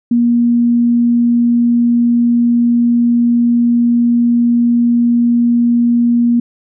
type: tone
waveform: sine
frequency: 237.7 Hz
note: A#3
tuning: 34 cents sharp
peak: -8 dBFS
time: 0.11-6.4 s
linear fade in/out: 5 ms
effects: none